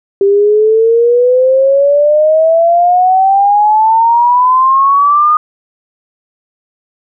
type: exponential sweep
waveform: sine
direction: up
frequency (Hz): 392.8 to 1231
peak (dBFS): -5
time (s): 0.21-5.37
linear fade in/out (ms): 2
effects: none